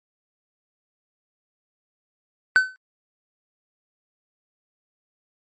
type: tone with exponential decay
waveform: triangle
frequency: 1519 Hz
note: F#6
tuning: 45 cents sharp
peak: -7 dBFS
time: 2.56-2.76 s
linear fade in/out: 0 ms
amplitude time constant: 42 ms
effects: MP3 32 kbps